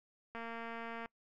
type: click train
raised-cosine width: 0.5 ms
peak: -30 dBFS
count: 164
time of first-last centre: 0.35-1.059 s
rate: 230 Hz
effects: noise-tail reverb RT60 0.1 s tail -25 dB re dry